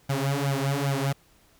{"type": "tone with flanger", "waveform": "sawtooth", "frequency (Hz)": 138.7, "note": "C#3", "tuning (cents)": 1, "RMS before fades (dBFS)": -26, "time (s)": [0.09, 1.13], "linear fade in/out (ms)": 10, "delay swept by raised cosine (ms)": [1.3, 5.9], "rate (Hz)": 2.5, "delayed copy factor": 0.9, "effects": ["pink hiss -60 dBFS RMS until 1.59 s"]}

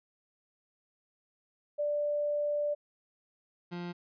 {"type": "tone pair in turn", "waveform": ["sine", "30% pulse"], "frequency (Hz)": [588, 175.02], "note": ["D5", "F3"], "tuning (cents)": [2, 4], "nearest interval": "octave + major sixth", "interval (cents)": 2098, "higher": "first", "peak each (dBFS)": [-28, -34], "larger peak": "first", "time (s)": [[1.78, 2.75], [3.71, 3.93]], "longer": "first", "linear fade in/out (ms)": 20, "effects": ["resampled to 11025 Hz"]}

